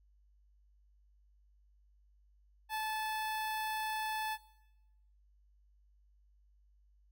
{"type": "tone with notch filter", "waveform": "sawtooth", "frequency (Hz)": 869, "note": "A5", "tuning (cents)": -22, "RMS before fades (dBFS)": -37, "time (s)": [2.69, 4.38], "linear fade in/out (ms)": 50, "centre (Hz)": 6900, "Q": 1.5, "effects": ["noise-tail reverb RT60 0.9 s tail -17 dB re dry", "added 50 Hz sine -64 dBFS peak until 7.11 s"]}